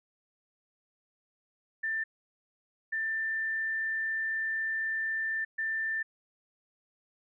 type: tone bursts at uneven times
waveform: sine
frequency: 1782 Hz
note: A6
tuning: 22 cents sharp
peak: -29 dBFS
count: 3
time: 1.83-2.04 / 2.92-5.45 / 5.58-6.03 s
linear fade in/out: 10 ms
effects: none